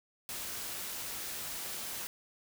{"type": "noise", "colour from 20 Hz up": "white", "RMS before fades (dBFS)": -40, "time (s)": [0.29, 2.07], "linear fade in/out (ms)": 0, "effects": []}